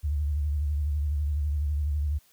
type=tone with vibrato; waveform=sine; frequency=73.6 Hz; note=D2; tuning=4 cents sharp; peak=-24 dBFS; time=0.03-2.19 s; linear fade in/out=20 ms; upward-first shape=sine; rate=12 Hz; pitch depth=78 cents each way; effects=white hiss -62 dBFS RMS until 2.32 s